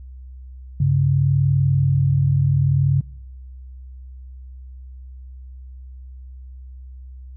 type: tone pair together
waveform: sine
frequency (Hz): 98 / 138.59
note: G2 / C#3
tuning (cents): 0 / 0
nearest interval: tritone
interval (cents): 600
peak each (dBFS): -20 / -15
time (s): 0.8-3.01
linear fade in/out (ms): 5
effects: noise-tail reverb RT60 0.8 s tail -24 dB re dry + added 64 Hz sine -35 dBFS peak until 7.36 s